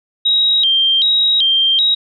sine tone with vibrato, 3477 Hz, A7, 21 cents flat, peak -10 dBFS, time 0.25-1.95 s, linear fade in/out 10 ms, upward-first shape square, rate 1.3 Hz, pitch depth 160 cents each way, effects none

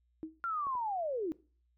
sine tone with exponential decay, 317.4 Hz, D#4, 35 cents sharp, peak -34 dBFS, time 0.23-0.4 s, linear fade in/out 0 ms, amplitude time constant 35 ms
sine linear sweep, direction down, 1396.9 to 296.5 Hz, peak -32 dBFS, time 0.44-1.32 s, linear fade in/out 0 ms
clicks, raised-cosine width 1 ms, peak -36 / -39 dBFS, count 2, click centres 0.669 / 0.753 s
effects noise-tail reverb RT60 0.4 s tail -21 dB re dry + added 60 Hz sine -70 dBFS peak until 1.77 s

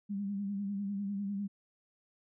sine tone with vibrato, 200.1 Hz, G3, 36 cents sharp, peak -33 dBFS, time 0.09-1.48 s, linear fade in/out 20 ms, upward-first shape sine, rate 10 Hz, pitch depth 47 cents each way, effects none

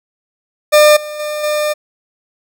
40% pulse tone with level steps, 601 Hz, D5, 40 cents sharp, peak -4 / -23 / -18 / -13 dBFS, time 0.72-1.74 s, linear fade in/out 20 ms, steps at 0.96 / 1.19 / 1.43 s, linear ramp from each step 10 ms, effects none

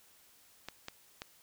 clicks, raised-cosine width 0.2 ms, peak -23 dBFS, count 3, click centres 0.686 / 0.884 / 1.219 s, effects white hiss -63 dBFS RMS until 1.42 s

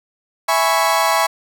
35% pulse chord, C# minor seventh, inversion first, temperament equal, 659.3 / 830.6 / 987.8 / 1108.7 Hz, E5 / G#5 / B5 / C#6, 0 / 0 / 0 / 0 cents, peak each -18 dBFS, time 0.48-1.27 s, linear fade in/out 10 ms, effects none

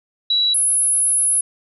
sine tone pair in turn, 3914 / 10577 Hz, B7 / E9, -16 / +5 cents, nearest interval octave + perfect fourth, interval 1721 cents, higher second, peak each -14 dBFS, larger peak neither, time 0.3-0.54 / 0.54-1.41 s, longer second, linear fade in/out 5 ms, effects none

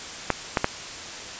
clicks, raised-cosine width 0.5 ms, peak -4 dBFS, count 3, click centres 0.303 / 0.572 / 0.644 s, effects white hiss -36 dBFS RMS until 1.39 s + resampled to 16000 Hz

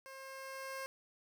15% pulse tone with level ramp, 534 Hz, C5, 35 cents sharp, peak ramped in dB -43 to -34 dBFS, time 0.06-0.86 s, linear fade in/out 0 ms, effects none

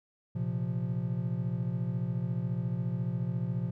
triangle chord, Bb suspended second, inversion none, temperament equal, 116.54 / 130.81 / 174.61 Hz, Bb2 / C3 / F3, 0 / 0 / 0 cents, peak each -32 dBFS, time 0.35-3.71 s, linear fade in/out 10 ms, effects none

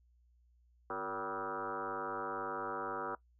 sine tone with frequency modulation, 872 Hz, A5, 16 cents flat, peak -36 dBFS, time 0.9-3.15 s, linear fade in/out 2 ms, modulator 102 Hz, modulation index 5.4, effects noise-tail reverb RT60 0.1 s tail -19 dB re dry + added 60 Hz sine -65 dBFS peak until 3.39 s

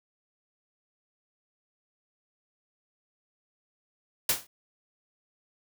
white noise with exponential decay, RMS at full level -20 dBFS, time 4.29-4.47 s, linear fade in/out 5 ms, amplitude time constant 38 ms, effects none

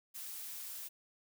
blue noise, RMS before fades -45 dBFS, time 0.14-0.89 s, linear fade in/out 20 ms, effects none

